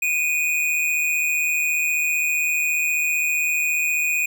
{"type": "tone with amplitude modulation", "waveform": "square", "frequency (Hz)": 2466, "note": "D#7", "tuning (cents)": -16, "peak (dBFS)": -17, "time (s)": [0.02, 4.26], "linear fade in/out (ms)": 5, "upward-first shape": "sine", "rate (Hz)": 155, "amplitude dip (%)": 60, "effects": []}